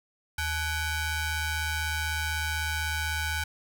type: ring-modulated tone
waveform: sawtooth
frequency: 784 Hz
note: G5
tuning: in tune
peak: -21 dBFS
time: 0.38-3.44 s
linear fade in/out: 5 ms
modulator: 706 Hz
effects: none